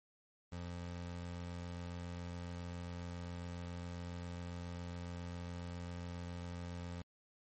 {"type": "tone", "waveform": "25% pulse", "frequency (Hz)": 87.31, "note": "F2", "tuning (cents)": 0, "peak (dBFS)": -39, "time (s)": [0.52, 7.02], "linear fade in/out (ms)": 5, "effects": ["MP3 32 kbps"]}